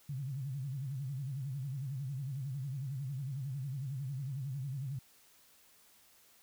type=tone with vibrato; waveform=sine; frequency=135.4 Hz; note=C#3; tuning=40 cents flat; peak=-36 dBFS; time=0.09-4.99 s; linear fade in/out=5 ms; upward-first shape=sine; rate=11 Hz; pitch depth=140 cents each way; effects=white hiss -64 dBFS RMS until 6.42 s